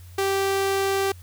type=tone; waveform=sawtooth; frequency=390.6 Hz; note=G4; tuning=6 cents flat; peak=-17 dBFS; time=0.18-1.12 s; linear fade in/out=5 ms; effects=added 89 Hz sine -41 dBFS peak until 1.22 s + white hiss -54 dBFS RMS until 1.22 s